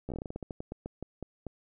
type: slowing click train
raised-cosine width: 2 ms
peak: -24 dBFS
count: 18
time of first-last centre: 0.09-1.467 s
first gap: 13 ms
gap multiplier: 1.2
effects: none